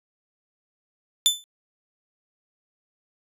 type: tone with exponential decay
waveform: sawtooth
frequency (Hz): 3520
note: A7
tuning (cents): 0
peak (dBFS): -9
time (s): 1.26-1.44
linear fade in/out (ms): 0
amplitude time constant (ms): 38
effects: resampled to 32000 Hz